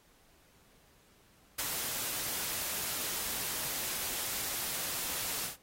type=noise with ADSR envelope; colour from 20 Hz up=white; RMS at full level=-33 dBFS; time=1.58-5.57 s; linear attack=14 ms; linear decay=25 ms; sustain=-3 dB; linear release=130 ms; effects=pink hiss -65 dBFS RMS until 5.62 s + AAC 48 kbps